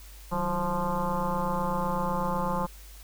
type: tone with frequency modulation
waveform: sine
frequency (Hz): 530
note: C5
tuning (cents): +22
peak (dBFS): -25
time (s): 0.31-2.67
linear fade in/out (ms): 20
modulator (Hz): 172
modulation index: 3.6
effects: added 50 Hz sine -45 dBFS peak until 3.03 s + white hiss -52 dBFS RMS until 3.03 s